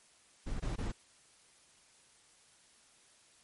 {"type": "noise bursts", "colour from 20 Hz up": "brown", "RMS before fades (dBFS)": -36, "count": 3, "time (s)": [0.46, 0.92], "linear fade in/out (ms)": 10, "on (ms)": 140, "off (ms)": 20, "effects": ["white hiss -64 dBFS RMS until 3.43 s", "MP3 48 kbps"]}